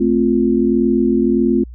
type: chord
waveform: sine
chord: F major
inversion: first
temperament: equal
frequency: 220 / 261.6 / 349.2 Hz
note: A3 / C4 / F4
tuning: 0 / 0 / 0 cents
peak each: -16 dBFS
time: 0-1.64 s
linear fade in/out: 10 ms
effects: added 60 Hz sine -31 dBFS peak until 1.74 s